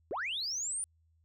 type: linear sweep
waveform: sine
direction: up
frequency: 311.1 to 9510 Hz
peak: -32 dBFS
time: 0.11-0.84 s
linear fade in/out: 0 ms
effects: tanh soft clip ceiling -29 dBFS + added 81 Hz sine -66 dBFS peak until 1.24 s